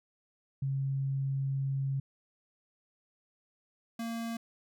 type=tone pair in turn; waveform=sine / square; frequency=136.2 / 229.9 Hz; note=C#3 / A#3; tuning=-30 / -24 cents; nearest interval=major sixth; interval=906 cents; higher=second; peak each=-29 / -35 dBFS; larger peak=first; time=0.62-2 / 3.99-4.37 s; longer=first; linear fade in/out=5 ms; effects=none